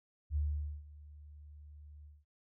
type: tone with ADSR envelope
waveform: sine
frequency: 74.1 Hz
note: D2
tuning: 16 cents sharp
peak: -29 dBFS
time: 0.3-2.25 s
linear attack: 59 ms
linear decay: 470 ms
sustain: -21 dB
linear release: 200 ms
effects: none